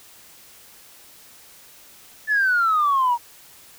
sine exponential sweep, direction down, 1760 to 932.3 Hz, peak -15 dBFS, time 2.27-3.18 s, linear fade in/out 50 ms, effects tanh soft clip ceiling -12 dBFS + white hiss -48 dBFS RMS until 3.78 s

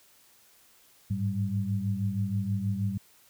sine tone cluster, 100.8 / 107.1 / 194.3 Hz, G2 / A2 / G3, +49 / -46 / -15 cents, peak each -31 dBFS, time 1.1-2.98 s, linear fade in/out 10 ms, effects white hiss -60 dBFS RMS until 3.29 s

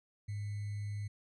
sine tone with sample-and-hold, 103.1 Hz, G#2, 12 cents flat, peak -36 dBFS, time 0.28-1.08 s, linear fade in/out 10 ms, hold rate 2100 Hz, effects resampled to 24000 Hz

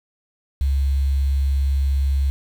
sine tone with quantisation, 68.6 Hz, C#2, 17 cents flat, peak -16 dBFS, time 0.61-2.3 s, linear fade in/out 0 ms, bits 7, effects none

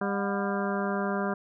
harmonic tone with a mistuned harmonic, 199.5 Hz, G3, 31 cents sharp, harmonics 1 / 2 / 3 / 4 / 5 / 6 / 7 / 8, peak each -30 / -33 / -35 / -36 / -37 / -38 / -38 / -39 dBFS, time 0.01-1.34 s, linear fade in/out 5 ms, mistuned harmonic 4, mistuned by -150 cents, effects none

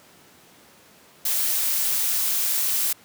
blue noise, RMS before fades -23 dBFS, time 1.25-2.93 s, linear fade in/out 5 ms, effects pink hiss -52 dBFS RMS until 3.04 s + high-pass 150 Hz 12 dB/octave

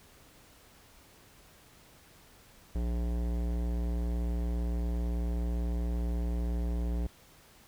sine tone with hard clipping, 58.9 Hz, A#1, 19 cents sharp, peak -31 dBFS, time 2.75-7.07 s, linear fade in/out 5 ms, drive 17 dB, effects pink hiss -58 dBFS RMS until 7.67 s

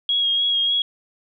sine tone with vibrato, 3289 Hz, G#7, 18 cents flat, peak -17 dBFS, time 0.09-0.82 s, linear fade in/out 2 ms, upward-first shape sine, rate 3.4 Hz, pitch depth 23 cents each way, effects none

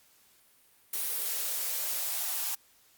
blue noise with high-pass filter sweep, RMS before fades -32 dBFS, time 0.93-2.55 s, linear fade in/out 5 ms, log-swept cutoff 380 to 800 Hz, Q 2.8, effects white hiss -63 dBFS RMS until 2.97 s + Opus 48 kbps

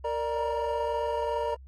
triangle tone cluster, 462.9 / 592 / 944 Hz, A#4 / D5 / A#5, -12 / +14 / +22 cents, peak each -30 dBFS, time 0.04-1.55 s, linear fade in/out 10 ms, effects added 66 Hz sine -45 dBFS peak until 1.67 s + AAC 32 kbps

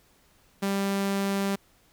sawtooth tone, 197.3 Hz, G3, 11 cents sharp, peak -21 dBFS, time 0.62-1.56 s, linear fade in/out 10 ms, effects pink hiss -62 dBFS RMS until 1.92 s

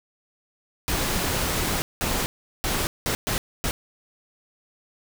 pink noise bursts at uneven times, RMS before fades -25 dBFS, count 6, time 0.88-1.82 / 2.01-2.26 / 2.64-2.87 / 3.06-3.15 / 3.27-3.38 / 3.64-3.71 s, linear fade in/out 0 ms, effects none

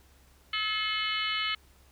harmonic tone, 430.4 Hz, A4, 38 cents flat, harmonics 3 / 4 / 5 / 6 / 7 / 8 / 9 / 10, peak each -35 / -40 / -33 / -42 / -32 / -41 / -44 / -40 dBFS, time 0.53-1.55 s, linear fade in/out 5 ms, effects added 67 Hz sine -59 dBFS peak until 1.91 s + pink hiss -62 dBFS RMS until 1.91 s

